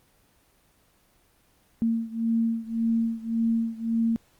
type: beating tone pair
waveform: sine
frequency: 227.5 / 229.3 Hz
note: A#3 / A#3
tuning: -42 / -28 cents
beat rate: 1.8 Hz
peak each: -25 / -27 dBFS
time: 1.82-4.16 s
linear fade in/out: 0 ms
effects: pink hiss -63 dBFS RMS until 4.39 s + Opus 24 kbps